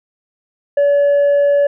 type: tone with tanh clipping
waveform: triangle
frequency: 571 Hz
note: D5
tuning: 49 cents flat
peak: -10 dBFS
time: 0.77-1.67 s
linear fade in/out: 5 ms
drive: 7 dB
effects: none